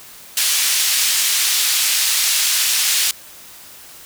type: band-pass noise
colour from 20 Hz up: pink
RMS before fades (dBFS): -17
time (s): 0.37-3.11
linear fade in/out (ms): 2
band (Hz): 3200 to 14000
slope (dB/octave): 12
effects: white hiss -40 dBFS RMS until 4.05 s